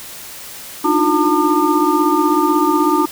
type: tone cluster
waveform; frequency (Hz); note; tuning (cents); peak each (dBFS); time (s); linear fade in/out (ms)
sine; 295.5 / 311.7 / 357.5 / 902 / 1206; D4 / D#4 / F4 / A5 / D6; +11 / +3 / +41 / +43 / +46; -18; 0.84-3.06; 10
effects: white hiss -33 dBFS RMS until 3.11 s